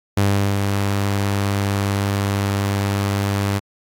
sawtooth tone with ADSR envelope, 99.8 Hz, G2, 32 cents sharp, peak -10 dBFS, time 0.17-3.6 s, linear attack 6 ms, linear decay 400 ms, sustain -4 dB, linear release 26 ms, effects AAC 48 kbps

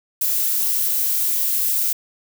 violet noise, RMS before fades -20 dBFS, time 0.21-1.93 s, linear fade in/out 5 ms, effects none

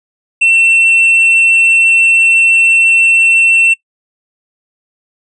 sine tone with hard clipping, 2697 Hz, E7, 39 cents sharp, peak -7 dBFS, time 0.41-3.74 s, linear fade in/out 10 ms, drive 3 dB, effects noise-tail reverb RT60 0.1 s tail -21 dB re dry + resampled to 22050 Hz

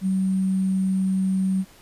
sine tone with sample-and-hold, 189.4 Hz, F#3, 41 cents sharp, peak -19 dBFS, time 0.01-1.65 s, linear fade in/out 50 ms, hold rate 8820 Hz, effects pink hiss -51 dBFS RMS until 1.81 s + resampled to 32000 Hz

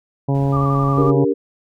harmonic tone, 138.59 Hz, C#3, in tune, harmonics 1 / 2 / 3 / 4 / 5 / 6 / 7, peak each -16 / -22 / -26 / -28 / -30 / -32 / -33 dBFS, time 0.28-1.25 s, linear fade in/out 10 ms
brown noise, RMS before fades -35 dBFS, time 0.34-1.11 s, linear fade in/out 10 ms
sine tone with vibrato, 1174.7 Hz, D6, in tune, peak -21 dBFS, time 0.52-1.12 s, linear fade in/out 20 ms, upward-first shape square, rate 11 Hz, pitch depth 33 cents each way
sine chord, G minor, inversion second, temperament equal with one note detuned, 286.8 / 392 / 466.2 Hz, D4 / G4 / Bb4, -41 / 0 / 0 cents, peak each -19 dBFS, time 0.97-1.34 s, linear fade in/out 20 ms
effects none

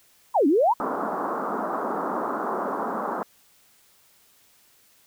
sine exponential two-way sweep, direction down then up, 1046.5 to 263.8 to 1046.5 Hz, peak -16 dBFS, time 0.34-0.74 s, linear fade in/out 20 ms, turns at 0.47 s
white band-pass noise, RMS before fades -28 dBFS, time 0.8-3.23 s, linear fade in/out 0 ms, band 190 to 1300 Hz, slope 48 dB/octave
effects white hiss -59 dBFS RMS until 5.06 s

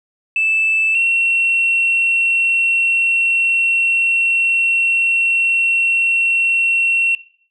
sine tone pair in turn, 2637 / 2721 Hz, E7 / F7, 0 / -46 cents, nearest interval minor second, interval 54 cents, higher second, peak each -13 / -11 dBFS, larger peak second, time 0.36-0.95 / 0.95-7.15 s, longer second, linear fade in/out 2 ms, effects noise-tail reverb RT60 0.5 s tail -17 dB re dry + tanh soft clip ceiling -8 dBFS

